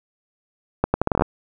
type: accelerating click train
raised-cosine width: 1 ms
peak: -3 dBFS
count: 10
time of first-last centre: 0.84-1.221 s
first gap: 100 ms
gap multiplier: 0.76
effects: none